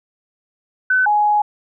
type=tone pair in turn; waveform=sine; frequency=1512 / 835.9 Hz; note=F#6 / G#5; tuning=+37 / +11 cents; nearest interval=minor seventh; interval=1026 cents; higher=first; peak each=-12 dBFS; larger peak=neither; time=0.9-1.06 / 1.06-1.42 s; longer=second; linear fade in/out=5 ms; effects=none